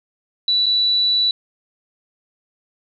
sine tone with dropouts, 3951 Hz, B7, in tune, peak -14 dBFS, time 0.48-1.31 s, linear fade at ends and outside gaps 2 ms, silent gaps 0.659-0.664 s, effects none

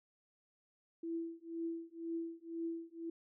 sine tone with tremolo, 332.1 Hz, E4, 13 cents sharp, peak -35 dBFS, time 1.03-3.1 s, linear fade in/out 5 ms, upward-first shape triangle, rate 2 Hz, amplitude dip 100%, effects none

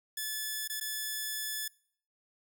5% pulse tone with dropouts, 1730 Hz, A6, 30 cents flat, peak -23 dBFS, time 0.17-1.68 s, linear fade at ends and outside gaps 5 ms, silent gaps 0.677-0.697 / 0.8-0.81 s, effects noise-tail reverb RT60 0.6 s tail -25 dB re dry

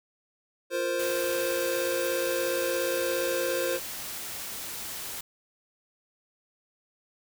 square chord, F suspended fourth, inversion none, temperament equal, 349.2 / 466.2 / 523.3 Hz, F4 / Bb4 / C5, 0 / 0 / 0 cents, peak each -34 / -35 / -29 dBFS, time 0.7-3.8 s, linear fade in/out 50 ms
white noise, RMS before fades -37 dBFS, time 0.99-5.21 s, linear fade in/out 5 ms
effects none

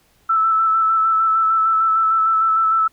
sine tone with vibrato, 1318.5 Hz, E6, in tune, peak -13 dBFS, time 0.29-2.88 s, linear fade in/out 10 ms, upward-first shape square, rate 6.6 Hz, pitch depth 16 cents each way, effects pink hiss -58 dBFS RMS until 2.92 s

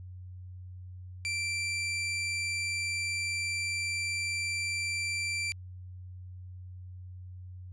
sawtooth tone, 2349 Hz, D7, in tune, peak -27 dBFS, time 1.25-5.52 s, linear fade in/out 0 ms, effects added 91 Hz sine -42 dBFS peak until 7.72 s + resampled to 22050 Hz

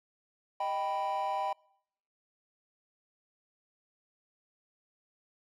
triangle chord, Eb augmented, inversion none, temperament equal, 622.3 / 784 / 987.8 Hz, Eb5 / G5 / B5, 0 / 0 / 0 cents, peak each -35 / -30 / -32 dBFS, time 0.6-1.53 s, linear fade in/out 5 ms, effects noise-tail reverb RT60 0.7 s tail -26 dB re dry + tanh soft clip ceiling -23 dBFS

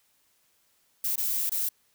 violet noise with dropouts, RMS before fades -28 dBFS, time 1.04-1.69 s, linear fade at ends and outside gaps 5 ms, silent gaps 1.158-1.178 / 1.495-1.517 s, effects white hiss -68 dBFS RMS until 1.94 s

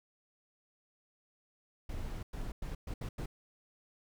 brown noise bursts at uneven times, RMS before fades -39 dBFS, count 6, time 1.89-2.23 / 2.33-2.52 / 2.62-2.75 / 2.87-2.94 / 3.01-3.09 / 3.18-3.26 s, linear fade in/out 5 ms, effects none

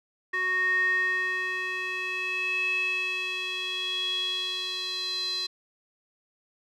square tone with band-pass filter sweep, 370 Hz, F#4, in tune, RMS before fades -29 dBFS, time 0.33-5.47 s, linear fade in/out 10 ms, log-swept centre 1700 to 4200 Hz, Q 8.4, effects none

